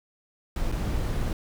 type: noise with dropouts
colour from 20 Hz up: brown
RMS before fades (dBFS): -27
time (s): 0.56-1.33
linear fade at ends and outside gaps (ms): 2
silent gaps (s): 0.717-0.722
effects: none